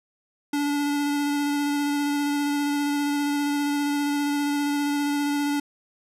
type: tone with vibrato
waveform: square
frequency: 288.6 Hz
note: D4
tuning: 30 cents flat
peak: -23 dBFS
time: 0.53-5.6 s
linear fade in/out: 5 ms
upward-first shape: square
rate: 15 Hz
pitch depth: 10 cents each way
effects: resampled to 32000 Hz